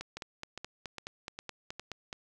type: two click trains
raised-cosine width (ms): 0.2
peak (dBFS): -23 / -22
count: 5 / 11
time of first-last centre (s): 0.17-1.796 / 0.01-2.129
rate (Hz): 2.46 / 4.72
effects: none